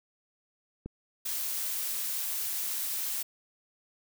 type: click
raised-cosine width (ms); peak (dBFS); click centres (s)
3; -25; 0.86
type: noise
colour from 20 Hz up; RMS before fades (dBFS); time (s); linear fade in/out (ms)
blue; -33; 1.25-3.23; 10
effects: none